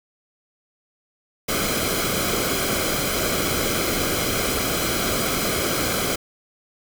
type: noise with comb filter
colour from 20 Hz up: pink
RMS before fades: -23 dBFS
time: 1.48-6.16 s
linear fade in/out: 10 ms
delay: 1.1 ms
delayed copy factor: -0.65
effects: none